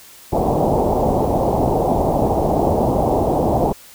white low-pass noise, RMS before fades -17 dBFS, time 0.32-3.73 s, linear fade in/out 10 ms, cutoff 850 Hz, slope 48 dB/octave, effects white hiss -43 dBFS RMS until 3.94 s

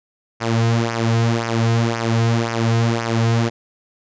sawtooth tone with flanger, 115.2 Hz, A#2, 20 cents flat, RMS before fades -18 dBFS, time 0.4-3.5 s, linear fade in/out 20 ms, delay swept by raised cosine 0.25 to 3.55 ms, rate 1.9 Hz, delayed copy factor -0.7, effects resampled to 16000 Hz

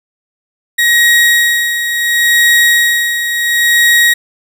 35% pulse tone with tremolo, 1893 Hz, A#6, 26 cents sharp, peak -4 dBFS, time 0.78-4.14 s, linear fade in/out 10 ms, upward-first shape sine, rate 0.71 Hz, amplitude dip 60%, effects none

